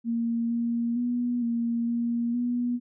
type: tone with pitch steps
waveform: sine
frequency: 232.2 / 234.5 / 242.9 / 233.7 / 235.6 / 242.9 Hz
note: A#3 / A#3 / B3 / A#3 / A#3 / B3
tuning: -7 / +11 / -29 / +5 / +19 / -29 cents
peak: -24 dBFS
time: 0.04-2.8 s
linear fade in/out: 50 ms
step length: 460 ms
effects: none